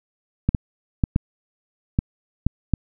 clicks, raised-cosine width 5 ms, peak -5 dBFS, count 7, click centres 0.49 / 0.548 / 1.038 / 1.161 / 1.989 / 2.466 / 2.737 s, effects none

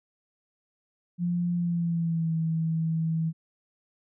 sine tone with pitch glide, 174.61 to 161.98 Hz, F3 to E3, 0 to -30 cents, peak -24 dBFS, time 1.18-3.33 s, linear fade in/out 50 ms, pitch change -130 cents, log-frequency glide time 1.54-2.34 s, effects none

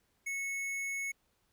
sine tone with hard clipping, 2200 Hz, C#7, 14 cents flat, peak -36 dBFS, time 0.26-1.12 s, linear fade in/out 10 ms, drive 12 dB, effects pink hiss -75 dBFS RMS until 1.52 s

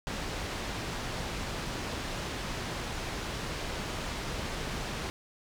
pink low-pass noise, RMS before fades -36 dBFS, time 0.07-5.1 s, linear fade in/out 0 ms, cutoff 5800 Hz, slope 12 dB/octave, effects none

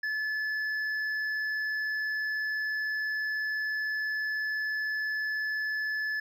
sine tone with hard clipping, 1727 Hz, A6, 33 cents flat, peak -30 dBFS, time 0.03-6.2 s, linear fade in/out 5 ms, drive 4 dB, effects none

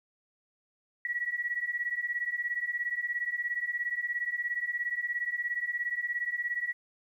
sine beating tone pair, 1918 / 1935 Hz, A#6 / B6, +49 / -36 cents, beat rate 17 Hz, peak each -34 / -32 dBFS, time 1.05-6.73 s, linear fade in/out 2 ms, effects 11-bit

